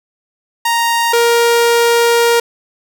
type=tone pair in turn; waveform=sawtooth; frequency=932.3 / 469.5 Hz; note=A#5 / A#4; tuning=0 / +12 cents; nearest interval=octave; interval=1188 cents; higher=first; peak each=-8 / -5 dBFS; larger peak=second; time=0.65-1.13 / 1.13-2.4 s; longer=second; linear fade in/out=5 ms; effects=none